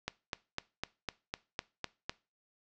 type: click train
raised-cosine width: 0.2 ms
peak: -17 dBFS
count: 9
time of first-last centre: 0.08-2.095 s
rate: 3.97 Hz
effects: noise-tail reverb RT60 0.3 s tail -20 dB re dry + low-pass 6000 Hz 12 dB/octave

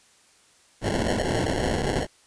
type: noise with sample-and-hold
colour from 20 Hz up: white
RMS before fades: -25 dBFS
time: 0.81-2.07 s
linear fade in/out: 50 ms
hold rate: 1225 Hz
effects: white hiss -58 dBFS RMS until 2.26 s + resampled to 22050 Hz

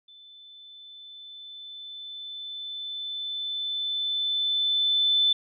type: tone with level ramp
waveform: sine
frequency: 3520 Hz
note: A7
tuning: in tune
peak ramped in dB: -48 to -18 dBFS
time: 0.08-5.33 s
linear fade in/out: 5 ms
effects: none

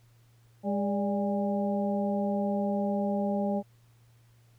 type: harmonic tone with a mistuned harmonic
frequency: 203.4 Hz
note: G#3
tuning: 36 cents flat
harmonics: 1 / 2 / 3 / 4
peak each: -28 / -36 / -32 / -36 dBFS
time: 0.63-3.63 s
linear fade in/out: 50 ms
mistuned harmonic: 3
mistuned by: -61 cents
effects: added 117 Hz sine -58 dBFS peak until 4.58 s + pink hiss -68 dBFS RMS until 4.58 s

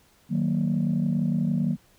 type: chord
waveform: sine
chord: D# minor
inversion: none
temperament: equal with one note detuned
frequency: 155.56 / 186.61 / 233.1 Hz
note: D#3 / F#3 / A#3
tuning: 0 / +15 / 0 cents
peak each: -25 dBFS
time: 0.29-1.77 s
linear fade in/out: 50 ms
effects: tanh soft clip ceiling -16 dBFS + pink hiss -60 dBFS RMS until 1.98 s

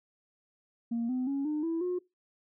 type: tone with pitch steps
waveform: sine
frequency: 233.1 / 254.2 / 277.2 / 302.3 / 329.7 / 359.5 Hz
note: A#3 / C4 / C#4 / D#4 / E4 / F#4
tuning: 0 / -50 / 0 / -50 / 0 / -50 cents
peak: -27 dBFS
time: 0.91-1.99 s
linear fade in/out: 10 ms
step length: 180 ms
effects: noise-tail reverb RT60 0.2 s tail -21 dB re dry + tanh soft clip ceiling -26 dBFS

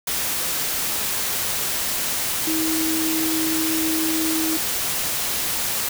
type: tone in noise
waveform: sine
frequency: 319.9 Hz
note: D#4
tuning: 48 cents sharp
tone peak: -22 dBFS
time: 2.47-4.57 s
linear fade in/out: 5 ms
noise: white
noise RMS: -24 dBFS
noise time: 0.07-5.89 s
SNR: -1 dB
effects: none

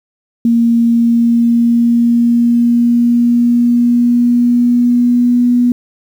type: tone with pitch glide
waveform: sine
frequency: 233.1 to 243.8 Hz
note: A#3 to B3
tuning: 0 to -22 cents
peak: -7 dBFS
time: 0.45-5.72 s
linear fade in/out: 2 ms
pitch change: +78 cents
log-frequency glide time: 0.79-5.52 s
effects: 7-bit

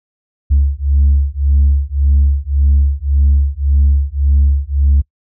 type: beating tone pair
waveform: sine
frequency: 69.3 / 71.1 Hz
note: C#2 / C#2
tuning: 0 / +45 cents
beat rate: 1.8 Hz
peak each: -11 dBFS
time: 0.5-5.02 s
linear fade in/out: 20 ms
effects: noise-tail reverb RT60 0.1 s tail -25 dB re dry + tanh soft clip ceiling -4 dBFS

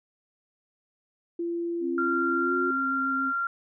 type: tone with pitch glide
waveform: sine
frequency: 341.1 to 357.6 Hz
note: F4 to F4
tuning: -41 to +41 cents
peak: -27 dBFS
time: 1.39-2.71 s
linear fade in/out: 5 ms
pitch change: +82 cents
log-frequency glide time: 2.39-2.54 s
type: tone with vibrato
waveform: sine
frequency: 266.6 Hz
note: C4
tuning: 33 cents sharp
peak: -30 dBFS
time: 1.8-3.33 s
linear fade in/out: 50 ms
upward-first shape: square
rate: 7.2 Hz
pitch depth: 11 cents each way
type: tone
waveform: sine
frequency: 1382 Hz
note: F6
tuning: 19 cents flat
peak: -25 dBFS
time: 1.98-3.47 s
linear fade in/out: 2 ms
effects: none

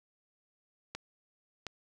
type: clicks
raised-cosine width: 0.2 ms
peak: -21 dBFS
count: 2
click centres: 0.95 / 1.667 s
effects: none

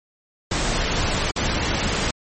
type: noise with dropouts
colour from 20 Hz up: pink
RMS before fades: -22 dBFS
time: 0.51-2.11 s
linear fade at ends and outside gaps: 5 ms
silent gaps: 1.314-1.36 s
effects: MP3 32 kbps

